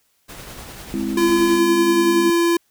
pink noise with tremolo, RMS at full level -35 dBFS, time 0.28-1.6 s, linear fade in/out 20 ms, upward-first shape triangle, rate 10 Hz, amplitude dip 35%
sine chord, Ab augmented, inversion none, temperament equal, 207.7 / 261.6 / 329.6 Hz, Ab3 / C4 / E4, 0 / 0 / 0 cents, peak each -25 dBFS, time 0.94-2.3 s, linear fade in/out 0 ms
square tone, 340.3 Hz, F4, 45 cents flat, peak -15 dBFS, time 1.17-2.57 s, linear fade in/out 5 ms
effects white hiss -64 dBFS RMS until 2.7 s

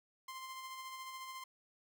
sawtooth tone with tremolo, 1046.5 Hz, C6, in tune, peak -40 dBFS, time 0.28-1.44 s, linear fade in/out 5 ms, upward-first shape sine, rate 14 Hz, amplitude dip 35%, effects none

